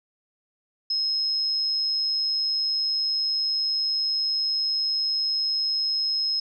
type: tone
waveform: sine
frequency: 5150 Hz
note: E8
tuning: 41 cents flat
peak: -22 dBFS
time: 0.9-6.4 s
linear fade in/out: 5 ms
effects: none